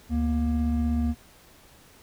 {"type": "tone pair together", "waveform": "triangle", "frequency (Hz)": [73.42, 236.4], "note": ["D2", "A#3"], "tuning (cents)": [0, 24], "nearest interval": "octave + minor sixth", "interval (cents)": 2024, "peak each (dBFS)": -23, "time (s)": [0.09, 1.15], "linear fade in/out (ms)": 50, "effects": ["pink hiss -54 dBFS RMS until 2.02 s"]}